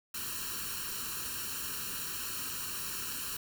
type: noise with comb filter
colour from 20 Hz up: white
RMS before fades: -38 dBFS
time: 0.14-3.37 s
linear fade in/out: 5 ms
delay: 0.71 ms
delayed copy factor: +0.9
effects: none